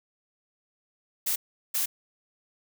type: noise bursts at uneven times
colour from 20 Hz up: blue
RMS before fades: -27 dBFS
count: 2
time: 1.26-1.36 / 1.74-1.86 s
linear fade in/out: 10 ms
effects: none